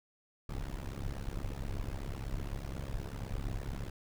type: noise with amplitude modulation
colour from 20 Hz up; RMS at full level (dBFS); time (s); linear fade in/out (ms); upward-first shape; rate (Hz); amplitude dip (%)
brown; -34; 0.49-3.9; 5; sine; 68.2; 100
effects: none